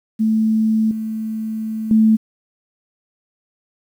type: tone with level steps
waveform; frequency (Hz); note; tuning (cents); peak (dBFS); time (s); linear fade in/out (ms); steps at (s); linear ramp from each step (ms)
sine; 219.6; A3; -3; -13 / -21 / -9; 0.19-2.17; 20; 0.91 / 1.91; 2
effects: 8-bit